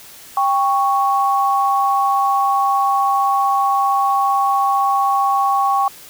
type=tone pair together; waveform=sine; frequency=793.2 / 1108.7 Hz; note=G5 / C#6; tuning=+20 / 0 cents; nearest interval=tritone; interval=580 cents; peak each=-16 dBFS; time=0.37-5.88 s; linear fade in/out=2 ms; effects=white hiss -40 dBFS RMS until 6.09 s